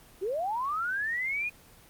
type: linear sweep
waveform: sine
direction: up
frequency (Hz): 349.2 to 2489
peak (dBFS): -28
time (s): 0.21-1.5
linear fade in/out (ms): 20
effects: pink hiss -55 dBFS RMS until 1.89 s + Opus 24 kbps